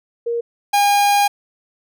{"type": "tone pair in turn", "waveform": ["sine", "45% pulse"], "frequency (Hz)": [469.3, 812.6], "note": ["A#4", "G#5"], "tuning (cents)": [12, -38], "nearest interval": "minor seventh", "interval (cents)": 950, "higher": "second", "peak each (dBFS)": [-18, -12], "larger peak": "second", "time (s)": [[0.26, 0.41], [0.73, 1.28]], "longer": "second", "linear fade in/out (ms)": 10, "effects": []}